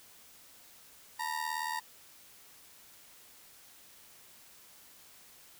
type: ring-modulated tone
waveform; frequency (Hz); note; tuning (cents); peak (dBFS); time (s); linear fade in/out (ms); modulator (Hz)
30% pulse; 931; A#5; -2; -28; 1.19-1.8; 10; 39
effects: white hiss -57 dBFS RMS until 5.59 s